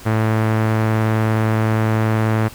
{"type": "tone with low-pass filter", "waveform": "sawtooth", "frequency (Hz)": 110.1, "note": "A2", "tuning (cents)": 2, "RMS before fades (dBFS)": -17, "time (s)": [0.05, 2.49], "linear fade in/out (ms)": 20, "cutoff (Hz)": 1800, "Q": 1.2, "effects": ["pink hiss -39 dBFS RMS until 2.54 s"]}